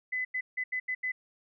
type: tone bursts at uneven times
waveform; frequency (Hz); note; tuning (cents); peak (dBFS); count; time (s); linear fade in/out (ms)
sine; 2013; B6; +33; -29; 6; 0.12-0.25 / 0.34-0.41 / 0.57-0.64 / 0.72-0.8 / 0.88-0.95 / 1.03-1.12; 10
effects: none